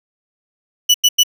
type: tone bursts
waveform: 30% pulse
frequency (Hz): 2960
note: F#7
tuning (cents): 0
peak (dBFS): -5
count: 3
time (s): 0.89-1.235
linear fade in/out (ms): 10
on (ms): 53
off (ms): 93
effects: none